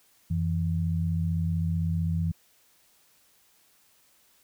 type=tone pair together; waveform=sine; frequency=89.14 / 164.81 Hz; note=F2 / E3; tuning=+36 / 0 cents; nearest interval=major seventh; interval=1064 cents; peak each=-27 dBFS; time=0.3-2.32 s; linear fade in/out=10 ms; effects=white hiss -63 dBFS RMS until 4.43 s